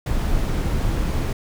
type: noise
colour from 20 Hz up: brown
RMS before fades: -21 dBFS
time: 0.06-1.33 s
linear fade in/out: 5 ms
effects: none